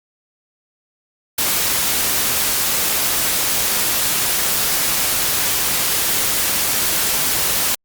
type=noise; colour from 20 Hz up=white; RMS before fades=-18 dBFS; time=1.38-7.75 s; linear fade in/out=5 ms; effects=Opus 48 kbps